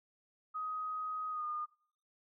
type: tone with pitch glide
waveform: sine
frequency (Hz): 1256 to 1219.5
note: D#6 to D#6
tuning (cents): +16 to -35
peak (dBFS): -36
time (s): 0.54-1.66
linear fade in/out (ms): 20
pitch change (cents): -51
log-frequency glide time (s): 1.3-1.45
effects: noise-tail reverb RT60 0.5 s tail -19 dB re dry